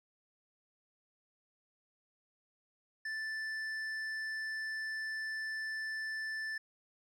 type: tone with hard clipping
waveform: triangle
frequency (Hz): 1760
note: A6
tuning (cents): 0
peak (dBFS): -38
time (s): 3.05-6.58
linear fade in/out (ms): 5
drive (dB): 10
effects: none